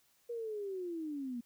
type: linear sweep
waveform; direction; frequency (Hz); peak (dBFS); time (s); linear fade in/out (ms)
sine; down; 480 to 231.8; -37; 0.29-1.41; 10
effects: white hiss -71 dBFS RMS until 1.45 s